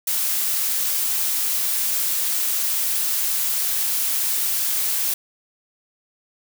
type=noise; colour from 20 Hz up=blue; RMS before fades=-22 dBFS; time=0.07-5.14 s; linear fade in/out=5 ms; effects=none